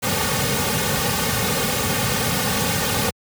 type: noise with comb filter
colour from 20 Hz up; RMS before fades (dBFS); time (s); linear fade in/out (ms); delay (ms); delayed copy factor
pink; -21; 0.02-3.11; 20; 3; -0.85
effects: high-pass 80 Hz 12 dB/octave